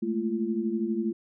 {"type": "tone cluster", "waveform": "sine", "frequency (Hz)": [213.8, 226.1, 342.5], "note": ["A3", "A3", "F4"], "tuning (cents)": [-49, 47, -34], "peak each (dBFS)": -30, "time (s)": [0.02, 1.13], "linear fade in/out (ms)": 10, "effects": []}